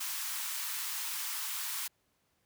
white high-pass noise, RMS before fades -37 dBFS, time 0-1.88 s, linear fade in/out 10 ms, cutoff 880 Hz, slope 48 dB/octave, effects pink hiss -75 dBFS RMS until 2.45 s + high-pass 60 Hz 12 dB/octave

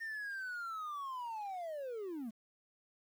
triangle linear sweep, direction down, 1832 to 207.7 Hz, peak -37 dBFS, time 0-2.31 s, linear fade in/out 20 ms, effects tanh soft clip ceiling -33 dBFS + 11-bit

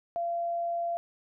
sine tone, 685 Hz, F5, 34 cents flat, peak -28 dBFS, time 0.16-0.97 s, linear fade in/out 0 ms, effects none

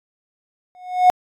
triangle tone with exponential growth, 729 Hz, F#5, 26 cents flat, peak -3 dBFS, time 0.75-1.1 s, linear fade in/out 0 ms, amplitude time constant 75 ms, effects tanh soft clip ceiling -2 dBFS + AAC 64 kbps

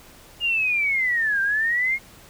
sine linear two-way sweep, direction down then up, 2854 to 1568 to 2167 Hz, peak -19 dBFS, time 0.4-1.99 s, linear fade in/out 50 ms, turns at 1.41 s, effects pink hiss -48 dBFS RMS until 2.29 s

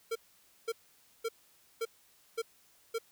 square tone bursts, 455.8 Hz, A#4, 39 cents flat, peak -32 dBFS, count 6, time 0.11-2.986 s, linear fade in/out 10 ms, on 46 ms, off 520 ms, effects white hiss -65 dBFS RMS until 3.11 s

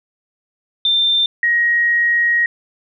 sine tone pair in turn, 3581 / 1887.7 Hz, A7 / A#6, +30 / +21 cents, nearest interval major seventh, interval 1109 cents, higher first, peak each -12 dBFS, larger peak neither, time 0.85-1.26 / 1.43-2.46 s, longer second, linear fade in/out 2 ms, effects none

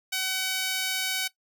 sawtooth tone with high-pass filter, 755 Hz, F#5, 35 cents sharp, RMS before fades -29 dBFS, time 0.12-1.28 s, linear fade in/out 10 ms, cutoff 2400 Hz, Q 1, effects noise-tail reverb RT60 0.1 s tail -17 dB re dry

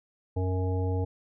harmonic tone, 92.5 Hz, F#2, in tune, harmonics 1 / 3 / 5 / 7 / 9, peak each -26 / -36 / -34 / -43 / -41 dBFS, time 0.36-1.05 s, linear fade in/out 10 ms, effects none

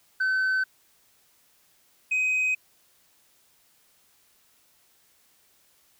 sine tone pair in turn, 1526 / 2517 Hz, G6 / D#7, -47 / +19 cents, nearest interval major sixth, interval 866 cents, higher second, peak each -19 dBFS, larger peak neither, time 0.2-0.64 / 2.11-2.55 s, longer neither, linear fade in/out 10 ms, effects tanh soft clip ceiling -21 dBFS + white hiss -63 dBFS RMS until 5.99 s

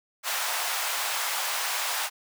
pink high-pass noise, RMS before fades -29 dBFS, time 0.23-2.1 s, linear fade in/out 50 ms, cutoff 740 Hz, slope 24 dB/octave, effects none

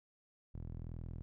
sawtooth tone with band-pass filter, 41.2 Hz, E1, in tune, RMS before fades -45 dBFS, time 0.54-1.22 s, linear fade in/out 0 ms, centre 110 Hz, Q 0.92, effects none

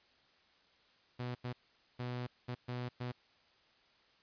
sawtooth tone bursts at uneven times, 123.47 Hz, B2, in tune, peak -34 dBFS, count 6, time 1.19-1.35 / 1.44-1.53 / 1.99-2.27 / 2.48-2.55 / 2.68-2.89 / 3-3.12 s, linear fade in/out 10 ms, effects white hiss -68 dBFS RMS until 4.22 s + resampled to 11025 Hz

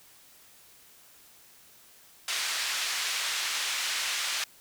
pink band-pass noise, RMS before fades -31 dBFS, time 2.28-4.44 s, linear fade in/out 2 ms, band 1900 to 7100 Hz, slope 12 dB/octave, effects white hiss -56 dBFS RMS until 4.6 s

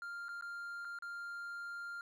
triangle tone with dropouts, 1396.9 Hz, F6, in tune, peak -40 dBFS, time 0.02-2.01 s, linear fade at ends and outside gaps 1 ms, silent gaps 0.284-0.29 / 0.411-0.423 / 0.848-0.851 / 0.988-1.023 s, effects none

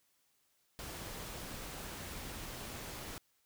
pink noise, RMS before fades -45 dBFS, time 0.79-3.18 s, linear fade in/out 0 ms, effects white hiss -75 dBFS RMS until 3.45 s

